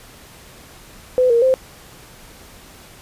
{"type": "tone with pitch steps", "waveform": "sine", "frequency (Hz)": [506, 467.7, 521], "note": ["B4", "A#4", "C5"], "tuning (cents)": [42, 6, -7], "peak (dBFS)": -11, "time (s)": [1.18, 1.54], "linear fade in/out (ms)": 0, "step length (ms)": 120, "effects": ["pink hiss -43 dBFS RMS until 3.01 s", "resampled to 32000 Hz"]}